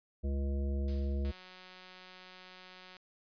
harmonic tone, 69.3 Hz, C#2, in tune, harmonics 1 / 3 / 5 / 7 / 9, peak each -31 / -41 / -45 / -48 / -50 dBFS, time 0.23-1.32 s, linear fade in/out 20 ms
blue noise with exponential decay, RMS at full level -45 dBFS, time 0.88-1.62 s, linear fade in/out 1 ms, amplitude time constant 160 ms
click train, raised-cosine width 0.2 ms, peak -35 dBFS, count 317, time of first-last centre 1.25-2.967 s, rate 184 Hz
effects resampled to 11025 Hz

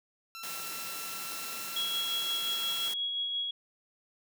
15% pulse tone with pitch glide, 1346 to 1358.5 Hz, E6 to F6, +36 to -48 cents, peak -35 dBFS, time 0.35-2.88 s, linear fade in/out 0 ms, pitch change +16 cents, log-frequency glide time 1.38-1.97 s
white high-pass noise, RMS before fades -40 dBFS, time 0.43-2.94 s, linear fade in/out 5 ms, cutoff 130 Hz, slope 48 dB/octave
sine tone with tremolo, 3322 Hz, G#7, in tune, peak -29 dBFS, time 1.76-3.51 s, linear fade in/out 5 ms, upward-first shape sine, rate 5.7 Hz, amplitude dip 30%
effects none

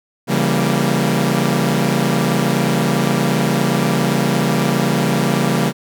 sawtooth chord, C# diminished seventh, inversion none, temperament equal with one note detuned, 138.59 / 168.18 / 196 / 233.1 Hz, C#3 / E3 / G3 / Bb3, 0 / +35 / 0 / 0 cents, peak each -16 dBFS, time 0.27-5.73 s, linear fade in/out 50 ms, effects none

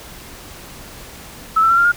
sine tone with pitch steps, 1306 / 1333.4 / 1361.5 / 1390.1 / 1419.3 Hz, E6 / E6 / F6 / F6 / F6, -17 / +19 / -44 / -8 / +28 cents, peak -10 dBFS, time 1.56-1.92 s, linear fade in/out 10 ms, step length 72 ms, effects pink hiss -37 dBFS RMS until 1.96 s

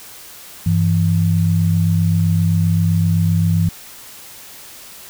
sine tone pair together, 98.39 / 166.1 Hz, G2 / E3, +7 / +13 cents, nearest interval major sixth, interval 906 cents, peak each -15 dBFS, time 0.66-3.69 s, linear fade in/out 5 ms, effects white hiss -38 dBFS RMS until 5.09 s

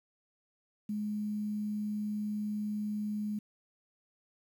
sine tone with quantisation, 210 Hz, G#3, 19 cents sharp, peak -32 dBFS, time 0.89-3.39 s, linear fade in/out 5 ms, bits 10, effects none

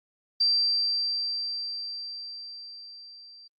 sine tone with level ramp, 4699 Hz, D8, in tune, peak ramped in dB -19 to -47 dBFS, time 0.4-3.48 s, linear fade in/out 10 ms, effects Opus 32 kbps

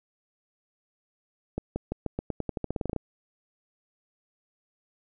accelerating click train, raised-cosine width 2 ms, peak -16 dBFS, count 17, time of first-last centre 1.58-2.963 s, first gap 180 ms, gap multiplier 0.89, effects none

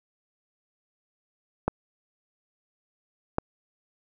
clicks, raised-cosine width 1 ms, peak -9 dBFS, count 2, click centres 1.68 / 3.384 s, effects none

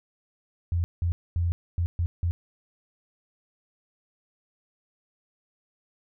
sine tone bursts at uneven times, 86 Hz, F2, 26 cents flat, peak -22 dBFS, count 6, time 0.72-0.84 / 1.02-1.12 / 1.36-1.52 / 1.78-1.86 / 1.99-2.06 / 2.23-2.31 s, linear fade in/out 0 ms, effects none

